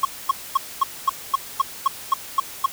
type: tone bursts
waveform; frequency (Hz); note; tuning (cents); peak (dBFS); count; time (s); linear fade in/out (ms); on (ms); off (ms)
triangle; 1089; C#6; -31; -11; 11; 0.03-2.661; 5; 21; 240
effects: white hiss -37 dBFS RMS until 2.72 s